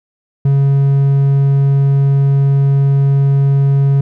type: tone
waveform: triangle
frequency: 138.59 Hz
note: C#3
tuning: in tune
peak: -6 dBFS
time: 0.45-4.01 s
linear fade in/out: 5 ms
effects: none